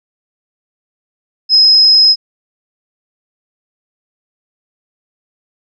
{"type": "tone", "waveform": "sine", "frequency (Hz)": 5110, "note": "D#8", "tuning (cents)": 45, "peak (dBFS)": -4, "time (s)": [1.49, 2.16], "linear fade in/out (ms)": 50, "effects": []}